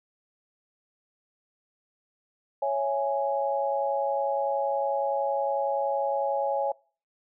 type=chord; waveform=sine; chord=C# minor; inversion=none; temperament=just; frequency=554.4 / 665.2 / 831.5 Hz; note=C#5 / E5 / G#5; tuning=0 / +16 / +2 cents; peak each=-27 / -32 / -28 dBFS; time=2.62-6.72 s; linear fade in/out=5 ms; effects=noise-tail reverb RT60 0.4 s tail -24 dB re dry